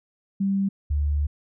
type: tone pair in turn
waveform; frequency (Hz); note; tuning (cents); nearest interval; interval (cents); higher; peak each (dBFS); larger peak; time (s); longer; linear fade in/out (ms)
sine; 196 / 73.06; G3 / D2; 0 / -8; octave + perfect fourth; 1708; first; -20; neither; 0.4-0.69 / 0.9-1.27; second; 10
effects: none